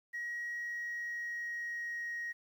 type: tone with pitch glide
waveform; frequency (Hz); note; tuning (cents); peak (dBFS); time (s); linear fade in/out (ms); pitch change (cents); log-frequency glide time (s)
sine; 1900 to 1883.6; A#6 to A#6; +33 to +18; -35; 0.13-2.33; 20; -15; 0.53-2.13
effects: tanh soft clip ceiling -34 dBFS + 11-bit